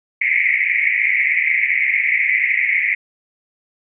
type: band-pass noise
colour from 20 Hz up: pink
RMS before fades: -17 dBFS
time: 0.21-2.95 s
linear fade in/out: 10 ms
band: 2000 to 2300 Hz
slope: 96 dB/octave
effects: none